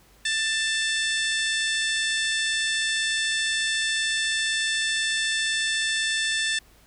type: harmonic tone with a mistuned harmonic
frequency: 886 Hz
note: A5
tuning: 12 cents sharp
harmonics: 2 / 3 / 4 / 5 / 6 / 7 / 8 / 9 / 10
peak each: -26 / -33 / -28 / -37 / -34 / -40 / -42 / -35 / -36 dBFS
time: 0.25-6.59 s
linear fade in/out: 5 ms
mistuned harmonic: 10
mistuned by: +22 cents
effects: added 51 Hz sine -57 dBFS peak until 6.86 s + pink hiss -57 dBFS RMS until 6.86 s

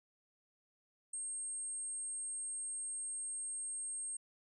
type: tone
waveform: sine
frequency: 8500 Hz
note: C9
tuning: 26 cents sharp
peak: -39 dBFS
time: 1.13-4.17 s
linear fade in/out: 5 ms
effects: none

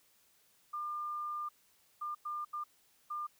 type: tone bursts at uneven times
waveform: sine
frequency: 1200 Hz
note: D6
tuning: 37 cents sharp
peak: -36 dBFS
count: 5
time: 0.73-1.49 / 2.01-2.15 / 2.25-2.45 / 2.53-2.64 / 3.1-3.27 s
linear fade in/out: 10 ms
effects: white hiss -69 dBFS RMS until 3.39 s

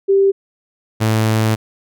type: tone pair in turn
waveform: sine / sawtooth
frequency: 392.2 / 110.06 Hz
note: G4 / A2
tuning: +1 / +1 cents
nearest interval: octave + minor seventh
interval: 2200 cents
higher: first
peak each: -9 dBFS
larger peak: neither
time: 0.08-0.32 / 1-1.56 s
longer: second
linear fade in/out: 20 ms
effects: none

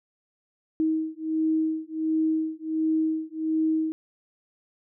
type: beating tone pair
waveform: sine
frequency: 316.2 / 317.6 Hz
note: D#4 / D#4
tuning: +28 / +36 cents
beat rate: 1.4 Hz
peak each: -26 dBFS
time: 0.8-3.92 s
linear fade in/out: 0 ms
effects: none

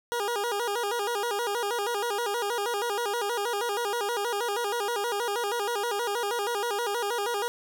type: tone with vibrato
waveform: 20% pulse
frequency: 440.4 Hz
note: A4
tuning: 2 cents sharp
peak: -22 dBFS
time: 0.12-7.48 s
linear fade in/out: 0 ms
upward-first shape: square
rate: 6.3 Hz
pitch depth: 140 cents each way
effects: none

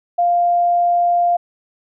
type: tone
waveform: sine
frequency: 698.5 Hz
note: F5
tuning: in tune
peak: -12 dBFS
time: 0.18-1.37 s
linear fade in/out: 10 ms
effects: none

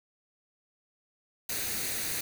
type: noise with comb filter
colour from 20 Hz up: white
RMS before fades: -33 dBFS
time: 1.49-2.21 s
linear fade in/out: 5 ms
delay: 0.47 ms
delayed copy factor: +0.5
effects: none

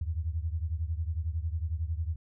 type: beating tone pair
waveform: sine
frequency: 77.78 / 88.78 Hz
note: D#2 / F2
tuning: 0 / +29 cents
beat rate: 11 Hz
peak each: -31 / -34 dBFS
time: 0.01-2.16 s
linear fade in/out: 5 ms
effects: none

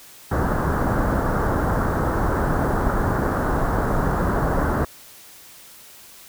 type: low-pass noise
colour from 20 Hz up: pink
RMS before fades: -21 dBFS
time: 0.31-4.85 s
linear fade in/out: 5 ms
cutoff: 1600 Hz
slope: 48 dB/octave
effects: white hiss -45 dBFS RMS until 6.28 s

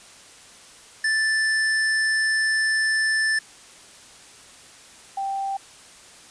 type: tone pair in turn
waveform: square / sine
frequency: 1760 / 784 Hz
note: A6 / G5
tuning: 0 / 0 cents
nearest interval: octave + major second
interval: 1400 cents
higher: first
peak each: -20 / -24 dBFS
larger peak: first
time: 1.04-3.39 / 5.17-5.57 s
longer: first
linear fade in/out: 5 ms
effects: white hiss -47 dBFS RMS until 6.3 s + resampled to 22050 Hz

